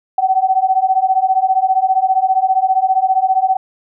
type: beating tone pair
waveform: sine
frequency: 751 / 766 Hz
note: F#5 / G5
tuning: +26 / -40 cents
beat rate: 15 Hz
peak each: -14 dBFS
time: 0.18-3.57 s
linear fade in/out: 5 ms
effects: none